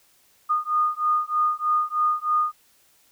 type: beating tone pair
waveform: sine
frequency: 1225 / 1228.2 Hz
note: D#6 / D#6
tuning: -27 / -23 cents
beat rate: 3.2 Hz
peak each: -23 dBFS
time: 0.49-2.53 s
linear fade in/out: 20 ms
effects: white hiss -60 dBFS RMS until 3.11 s